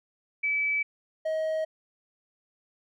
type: tone pair in turn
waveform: sine / triangle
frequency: 2300 / 632.5 Hz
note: D7 / D#5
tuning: -37 / +28 cents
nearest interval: octave + minor seventh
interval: 2235 cents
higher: first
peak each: -24 / -24 dBFS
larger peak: neither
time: 0.43-0.83 / 1.25-1.65 s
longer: neither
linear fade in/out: 10 ms
effects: none